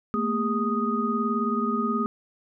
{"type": "tone cluster", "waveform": "sine", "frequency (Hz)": [219.8, 238.5, 406.3, 1244], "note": ["A3", "A#3", "G#4", "D#6"], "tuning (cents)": [-2, 40, -38, -1], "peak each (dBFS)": [-27, -29, -31, -27], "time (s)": [0.14, 2.06], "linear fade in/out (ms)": 0, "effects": []}